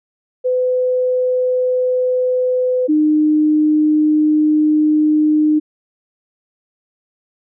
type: tone pair in turn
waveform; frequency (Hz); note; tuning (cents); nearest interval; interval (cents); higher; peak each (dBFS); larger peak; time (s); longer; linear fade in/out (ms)
sine; 505 / 305.1; B4 / D#4; +39 / -34; major sixth; 873; first; -13 / -10; second; 0.44-2.88 / 2.88-5.6; second; 20
effects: none